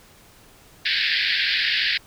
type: band-pass noise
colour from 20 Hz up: pink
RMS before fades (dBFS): -22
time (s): 0.85-1.98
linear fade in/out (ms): 10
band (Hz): 1600 to 4900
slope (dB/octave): 96
effects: pink hiss -51 dBFS RMS until 2.06 s